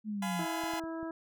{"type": "linear sweep", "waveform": "sine", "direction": "down", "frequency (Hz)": [218.5, 167.1], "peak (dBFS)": -33, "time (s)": [0.04, 0.46], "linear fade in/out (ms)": 50}
{"type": "chord", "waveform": "sawtooth", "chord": "F diminished", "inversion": "none", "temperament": "just", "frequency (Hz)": [698.5, 838.1, 1005.8], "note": ["F5", "Ab5", "Cb6"], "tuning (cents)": [0, 16, 31], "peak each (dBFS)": -36, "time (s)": [0.22, 0.8], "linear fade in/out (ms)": 5}
{"type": "harmonic tone", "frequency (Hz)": 326.8, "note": "E4", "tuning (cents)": -15, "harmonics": [1, 2, 3, 4, 5], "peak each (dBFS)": [-37, -43, -47, -49, -51], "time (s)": [0.39, 1.11], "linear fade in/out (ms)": 2}
{"type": "clicks", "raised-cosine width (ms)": 3, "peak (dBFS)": -37, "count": 4, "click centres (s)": [0.637, 0.736, 0.839, 1.03]}
{"effects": []}